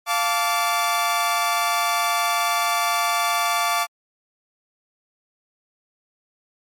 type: chord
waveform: sawtooth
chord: D minor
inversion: first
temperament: equal with one note detuned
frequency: 698.5 / 880 / 1157.8 Hz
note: F5 / A5 / D6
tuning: 0 / 0 / -25 cents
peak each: -20 / -23 / -18 dBFS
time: 0.06-3.87 s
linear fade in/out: 50 ms
effects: MP3 64 kbps